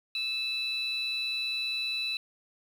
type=tone pair together; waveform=sine; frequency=2620 / 3965 Hz; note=E7 / B7; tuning=-11 / +6 cents; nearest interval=perfect fifth; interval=717 cents; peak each=-32 / -30 dBFS; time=0.15-2.17 s; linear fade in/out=2 ms; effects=tanh soft clip ceiling -24 dBFS + 9-bit